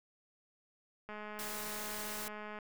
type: click train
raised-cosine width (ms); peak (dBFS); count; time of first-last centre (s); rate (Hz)
0.5; -31; 317; 1.09-2.588; 211
type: noise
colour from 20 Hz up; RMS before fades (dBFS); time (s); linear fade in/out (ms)
white; -43; 1.39-2.28; 0
effects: none